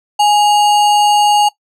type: tone with sample-and-hold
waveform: sine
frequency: 830.6 Hz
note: G#5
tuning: in tune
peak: -7 dBFS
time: 0.19-1.49 s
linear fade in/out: 10 ms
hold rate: 3675 Hz
effects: noise-tail reverb RT60 0.1 s tail -19 dB re dry + low-pass 9000 Hz 12 dB/octave